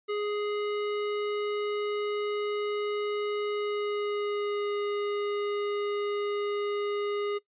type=tone with pitch glide; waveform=square; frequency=415.7 to 410.9 Hz; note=G#4 to G#4; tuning=+2 to -18 cents; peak=-29 dBFS; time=0.08-7.39 s; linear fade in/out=20 ms; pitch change=-20 cents; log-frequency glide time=3.52-4.75 s; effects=noise-tail reverb RT60 0.1 s tail -20 dB re dry + resampled to 8000 Hz